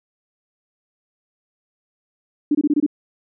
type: tone bursts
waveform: sine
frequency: 294.7 Hz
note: D4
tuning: 6 cents sharp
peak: -13 dBFS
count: 6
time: 2.51-2.864 s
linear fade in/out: 5 ms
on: 39 ms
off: 24 ms
effects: none